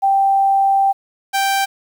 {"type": "tone pair in turn", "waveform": ["sine", "sawtooth"], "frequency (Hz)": [784, 784], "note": ["G5", "G5"], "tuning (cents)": [0, 0], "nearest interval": "unison", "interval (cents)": 0, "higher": "neither", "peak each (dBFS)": [-11, -11], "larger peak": "neither", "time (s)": [[0.02, 0.93], [1.33, 1.66]], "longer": "first", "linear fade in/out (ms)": 20, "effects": ["8-bit"]}